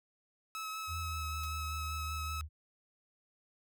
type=tone with vibrato; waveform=sawtooth; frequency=1291 Hz; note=E6; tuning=37 cents flat; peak=-35 dBFS; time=0.55-2.41 s; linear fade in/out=0 ms; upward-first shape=sine; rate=5.2 Hz; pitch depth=14 cents each way
type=tone with pitch glide; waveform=sine; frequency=83.1 to 77.09 Hz; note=E2 to D#2; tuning=+15 to -15 cents; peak=-38 dBFS; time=0.87-2.49 s; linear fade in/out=50 ms; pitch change=-130 cents; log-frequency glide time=1.04-1.23 s
type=noise with exponential decay; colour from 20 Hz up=blue; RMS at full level=-41 dBFS; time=1.43-1.5 s; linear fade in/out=5 ms; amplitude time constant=15 ms
effects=none